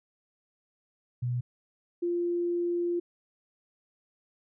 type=tone pair in turn; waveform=sine; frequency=122.8 / 347.3 Hz; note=B2 / F4; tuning=-9 / -10 cents; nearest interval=octave + tritone; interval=1799 cents; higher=second; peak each=-27 / -26 dBFS; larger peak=second; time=1.22-1.41 / 2.02-3 s; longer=second; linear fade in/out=10 ms; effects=none